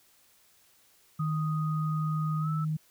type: tone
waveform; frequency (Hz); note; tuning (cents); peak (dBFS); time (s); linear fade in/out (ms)
sine; 155.5; D#3; -1; -27; 1.19-2.77; 10
type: tone with pitch glide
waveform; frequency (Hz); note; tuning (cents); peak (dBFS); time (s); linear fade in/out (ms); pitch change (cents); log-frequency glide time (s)
sine; 1244.5 to 1310.9; D#6 to E6; 0 to -10; -36; 1.19-2.65; 10; +90; 2.4-2.49
effects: white hiss -63 dBFS RMS until 2.9 s